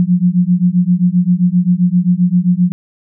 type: beating tone pair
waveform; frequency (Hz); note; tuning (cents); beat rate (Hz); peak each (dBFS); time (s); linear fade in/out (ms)
sine; 174.61 / 182.21; F3 / F#3; 0 / -26; 7.6; -12; 0-2.72; 0
effects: none